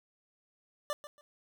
25% pulse tone with echo, 590 Hz, D5, 8 cents sharp, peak -28 dBFS, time 0.9-0.93 s, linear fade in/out 0 ms, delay 140 ms, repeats 2, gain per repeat -13 dB, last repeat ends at 1.21 s, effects none

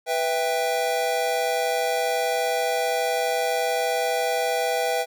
square chord, E minor, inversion second, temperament just, 494.4 / 659.3 / 791.1 Hz, B4 / E5 / G5, +2 / 0 / +16 cents, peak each -27 dBFS, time 0.06-5.06 s, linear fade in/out 50 ms, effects none

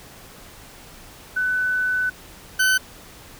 sine / 40% pulse tone pair in turn, 1500 / 1518.3 Hz, F#6 / F#6, +23 / +44 cents, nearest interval unison, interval 21 cents, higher second, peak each -19 / -15 dBFS, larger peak second, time 1.36-2.1 / 2.59-2.78 s, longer first, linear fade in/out 10 ms, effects pink hiss -44 dBFS RMS until 3.39 s

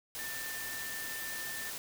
sine tone in noise, 1786 Hz, A6, 25 cents sharp, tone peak -41 dBFS, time 0.19-1.7 s, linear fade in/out 0 ms, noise white, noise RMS -41 dBFS, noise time 0.15-1.78 s, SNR -3 dB, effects none

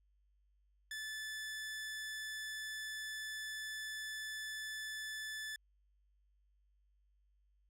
sawtooth tone, 1743 Hz, A6, 17 cents flat, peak -38 dBFS, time 0.91-5.56 s, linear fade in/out 2 ms, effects added 50 Hz sine -70 dBFS peak until 7.69 s + low-pass 12000 Hz 12 dB/octave

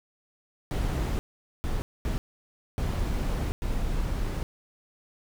brown noise bursts at uneven times, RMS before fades -28 dBFS, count 5, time 0.71-1.19 / 1.64-1.82 / 2.05-2.18 / 2.78-3.52 / 3.62-4.43 s, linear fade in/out 0 ms, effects none

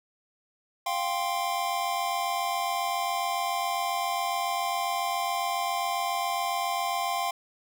square chord, F suspended second, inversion none, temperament just, 698.5 / 785.8 / 1047.7 Hz, F5 / G5 / C6, 0 / +4 / +2 cents, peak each -32 dBFS, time 0.86-7.31 s, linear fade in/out 5 ms, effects none

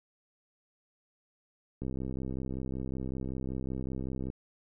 click train, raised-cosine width 3 ms, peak -24 dBFS, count 163, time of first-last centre 1.82-4.301 s, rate 65.3 Hz, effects none

